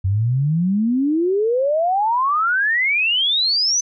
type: exponential sweep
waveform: sine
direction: up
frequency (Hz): 91.5 to 6160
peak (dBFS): -15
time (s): 0.04-3.81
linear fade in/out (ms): 10
effects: none